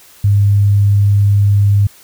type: tone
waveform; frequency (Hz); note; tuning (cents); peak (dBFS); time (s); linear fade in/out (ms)
sine; 101.2; G#2; -44; -7; 0.24-1.87; 5
effects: white hiss -43 dBFS RMS until 2.03 s